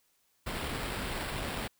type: noise with sample-and-hold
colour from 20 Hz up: pink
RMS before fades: -36 dBFS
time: 0.46-1.68 s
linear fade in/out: 10 ms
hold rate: 6300 Hz
effects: white hiss -72 dBFS RMS until 1.79 s